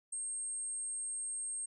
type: tone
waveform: sine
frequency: 8490 Hz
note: C9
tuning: 24 cents sharp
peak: -34 dBFS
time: 0.12-1.66 s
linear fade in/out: 10 ms
effects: tanh soft clip ceiling -36 dBFS